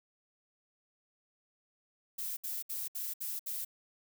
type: noise bursts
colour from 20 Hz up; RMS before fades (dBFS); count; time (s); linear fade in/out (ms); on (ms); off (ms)
violet; -38; 6; 2.18-3.65; 10; 190; 66
effects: none